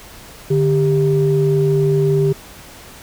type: tone pair together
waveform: sine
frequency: 148 / 395.1 Hz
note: D3 / G4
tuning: +14 / +14 cents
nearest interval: octave + perfect fourth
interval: 1700 cents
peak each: -14 dBFS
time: 0.5-2.33 s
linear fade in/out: 10 ms
effects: tanh soft clip ceiling -5 dBFS + pink hiss -39 dBFS RMS until 3.02 s